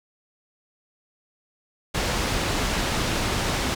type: low-pass noise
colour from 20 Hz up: pink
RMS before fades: -25 dBFS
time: 1.94-3.75 s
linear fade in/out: 10 ms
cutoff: 6900 Hz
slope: 12 dB/octave
effects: none